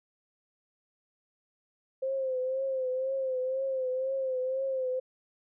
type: tone with vibrato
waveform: sine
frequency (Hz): 523.3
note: C5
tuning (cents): 0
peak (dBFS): -28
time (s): 2.02-5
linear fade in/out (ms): 10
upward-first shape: triangle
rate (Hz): 2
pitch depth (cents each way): 60
effects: none